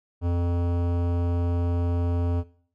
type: tone with hard clipping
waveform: sine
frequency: 86.7 Hz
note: F2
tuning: 12 cents flat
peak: -24 dBFS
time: 0.21-2.44 s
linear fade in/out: 50 ms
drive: 17 dB
effects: noise-tail reverb RT60 0.5 s tail -17 dB re dry